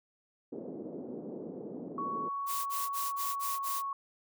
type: band-pass noise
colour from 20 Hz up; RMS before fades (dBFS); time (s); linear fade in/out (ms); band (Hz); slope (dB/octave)
pink; -42; 0.52-2.29; 10; 210 to 480; 24
type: tone with pitch glide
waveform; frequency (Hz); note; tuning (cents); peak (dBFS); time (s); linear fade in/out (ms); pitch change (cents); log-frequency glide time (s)
sine; 1116 to 1106.4; C#6 to C#6; +11 to -4; -33; 1.98-3.93; 2; -15; 3.44-3.56
type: noise bursts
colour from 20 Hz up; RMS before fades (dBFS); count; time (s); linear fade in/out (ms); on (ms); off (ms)
blue; -37; 6; 2.46-3.825; 50; 200; 33
effects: none